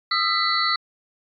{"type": "tone cluster", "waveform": "sine", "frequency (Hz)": [1238, 1337, 1987, 4003, 4400], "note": ["D#6", "E6", "B6", "B7", "C#8"], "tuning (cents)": [-9, 24, 10, 23, -14], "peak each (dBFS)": -25, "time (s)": [0.11, 0.76], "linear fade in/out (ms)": 5, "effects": ["MP3 96 kbps"]}